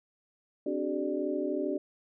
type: tone cluster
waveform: sine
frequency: 260.4 / 293.2 / 377.3 / 420.1 / 591 Hz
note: C4 / D4 / F#4 / G#4 / D5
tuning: -8 / -3 / +34 / +20 / +11 cents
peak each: -38 / -33 / -33 / -39 / -36 dBFS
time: 0.66-1.78 s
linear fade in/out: 5 ms
effects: none